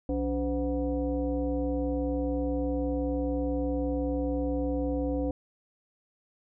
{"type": "tone with frequency modulation", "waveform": "sine", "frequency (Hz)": 286.5, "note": "D4", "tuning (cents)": -43, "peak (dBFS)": -26, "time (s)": [0.09, 5.31], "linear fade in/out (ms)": 2, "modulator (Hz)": 224, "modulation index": 1.2, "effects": []}